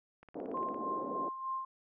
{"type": "click train", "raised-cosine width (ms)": 0.5, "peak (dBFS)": -39, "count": 10, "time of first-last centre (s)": [0.23, 0.744], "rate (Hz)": 17.5}
{"type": "band-pass noise", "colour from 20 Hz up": "pink", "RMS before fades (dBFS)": -41, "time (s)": [0.35, 1.29], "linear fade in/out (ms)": 5, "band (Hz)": [250, 620], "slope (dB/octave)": 24}
{"type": "tone with tremolo", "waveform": "sine", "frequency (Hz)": 1055, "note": "C6", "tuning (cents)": 14, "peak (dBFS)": -33, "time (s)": [0.54, 1.65], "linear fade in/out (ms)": 5, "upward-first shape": "sine", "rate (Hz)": 3.3, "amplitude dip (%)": 60}
{"effects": []}